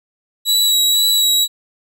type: tone with vibrato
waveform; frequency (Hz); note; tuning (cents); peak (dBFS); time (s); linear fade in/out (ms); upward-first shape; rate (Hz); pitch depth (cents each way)
sawtooth; 3900; B7; -23; -9; 0.45-1.48; 50; sine; 2; 17
effects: none